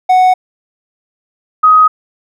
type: tone pair in turn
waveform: triangle / sine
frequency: 740 / 1257.2 Hz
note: F#5 / D#6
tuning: 0 / +18 cents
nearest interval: major sixth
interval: 918 cents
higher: second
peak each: -3 dBFS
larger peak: neither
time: 0.09-0.34 / 1.63-1.88 s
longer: neither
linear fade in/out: 10 ms
effects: none